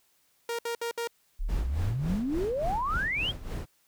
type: tone bursts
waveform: sawtooth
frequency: 467.8 Hz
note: A#4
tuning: 6 cents sharp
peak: -26 dBFS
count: 4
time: 0.49-1.074 s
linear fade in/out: 2 ms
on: 98 ms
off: 64 ms
type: exponential sweep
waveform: sine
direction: up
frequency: 31.99 to 3344 Hz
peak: -27 dBFS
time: 1.39-3.32 s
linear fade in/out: 20 ms
type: noise with tremolo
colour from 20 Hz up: brown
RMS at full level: -32 dBFS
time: 1.48-3.66 s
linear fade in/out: 20 ms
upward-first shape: sine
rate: 3.5 Hz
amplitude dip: 75%
effects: white hiss -68 dBFS RMS until 3.87 s